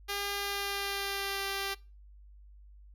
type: tone with pitch glide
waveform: 5% pulse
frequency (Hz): 402.7 to 393.5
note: G4 to G4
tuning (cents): +47 to +7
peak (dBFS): -21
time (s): 0.08-1.75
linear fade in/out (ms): 20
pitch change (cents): -40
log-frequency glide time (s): 0.33-1.46
effects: noise-tail reverb RT60 0.3 s tail -22 dB re dry + added 50 Hz sine -51 dBFS peak until 2.94 s